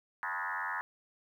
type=tone with frequency modulation; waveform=sine; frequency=1355 Hz; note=E6; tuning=47 cents sharp; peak=-33 dBFS; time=0.23-0.81 s; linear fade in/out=0 ms; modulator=90.6 Hz; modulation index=5.5; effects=11-bit